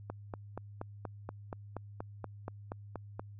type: click train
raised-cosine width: 1 ms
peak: -25 dBFS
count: 14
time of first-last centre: 0.1-3.195 s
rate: 4.2 Hz
effects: added 102 Hz sine -47 dBFS peak until 3.39 s